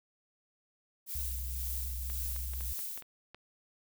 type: noise with tremolo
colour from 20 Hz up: violet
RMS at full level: -38 dBFS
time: 1.06-3.03 s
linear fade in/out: 50 ms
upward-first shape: sine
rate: 1.9 Hz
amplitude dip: 45%
type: tone with pitch glide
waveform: sine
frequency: 63.7 to 63.15 Hz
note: C2 to B1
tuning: -46 to +39 cents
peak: -36 dBFS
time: 1.15-2.73 s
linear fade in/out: 5 ms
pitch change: -15 cents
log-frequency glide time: 1.36-1.99 s
type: clicks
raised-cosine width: 0.3 ms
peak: -32 dBFS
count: 8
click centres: 2.1 / 2.363 / 2.536 / 2.608 / 2.792 / 2.976 / 3.023 / 3.346 s
effects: none